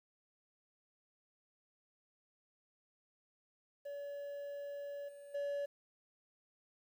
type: tone with level steps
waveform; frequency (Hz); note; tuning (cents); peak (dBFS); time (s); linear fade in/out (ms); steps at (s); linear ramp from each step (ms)
triangle; 570; C#5; +48; -40 / -49 / -34; 3.85-5.66; 10; 5.08 / 5.34; 10
effects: 11-bit